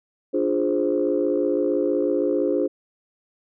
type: chord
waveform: sine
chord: D half-diminished seventh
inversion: none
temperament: equal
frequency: 293.7 / 349.2 / 415.3 / 523.3 Hz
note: D4 / F4 / Ab4 / C5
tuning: 0 / 0 / 0 / 0 cents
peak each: -24 dBFS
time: 0.33-2.68 s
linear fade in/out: 20 ms
effects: tanh soft clip ceiling -10 dBFS